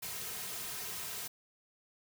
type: noise with comb filter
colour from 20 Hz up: white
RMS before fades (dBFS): -41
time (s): 0.02-1.28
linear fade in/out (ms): 10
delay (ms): 3.5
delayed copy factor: -0.75
effects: none